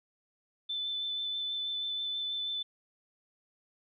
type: tone with vibrato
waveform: sine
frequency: 3520 Hz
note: A7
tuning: in tune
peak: -32 dBFS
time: 0.69-2.63 s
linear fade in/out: 10 ms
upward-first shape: sine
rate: 6.2 Hz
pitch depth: 12 cents each way
effects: none